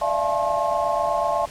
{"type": "tone cluster", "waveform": "sine", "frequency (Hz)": [589, 666, 694, 861, 1072], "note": ["D5", "E5", "F5", "A5", "C6"], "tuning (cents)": [5, 18, -11, -38, 42], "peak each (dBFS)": -26, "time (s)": [0.01, 1.46], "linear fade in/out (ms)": 10, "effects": ["pink hiss -41 dBFS RMS until 1.5 s", "low-pass 10000 Hz 12 dB/octave"]}